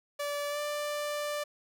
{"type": "tone with pitch glide", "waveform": "sawtooth", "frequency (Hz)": [579, 589.8], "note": ["D5", "D5"], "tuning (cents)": [-25, 7], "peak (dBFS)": -28, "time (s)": [0.19, 1.44], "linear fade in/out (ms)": 10, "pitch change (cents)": 32, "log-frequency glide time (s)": [0.49, 0.59], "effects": []}